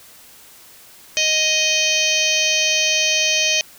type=harmonic tone; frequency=624 Hz; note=D#5; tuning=5 cents sharp; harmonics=1 / 3 / 4 / 5 / 6 / 7 / 8 / 9 / 10; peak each=-27 / -30 / -20 / -21 / -29 / -25 / -30 / -25 / -23 dBFS; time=1.17-3.61 s; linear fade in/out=0 ms; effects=white hiss -45 dBFS RMS until 3.78 s